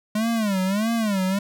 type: tone with vibrato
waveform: square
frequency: 207.7 Hz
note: G#3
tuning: in tune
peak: -21 dBFS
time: 0.15-1.39 s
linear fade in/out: 5 ms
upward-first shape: sine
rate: 1.6 Hz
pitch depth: 190 cents each way
effects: none